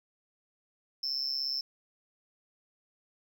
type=tone with amplitude modulation; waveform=triangle; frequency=5300 Hz; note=E8; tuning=9 cents sharp; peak=-24 dBFS; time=1.03-1.61 s; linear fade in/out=5 ms; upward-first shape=sine; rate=137 Hz; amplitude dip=95%; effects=tanh soft clip ceiling -24 dBFS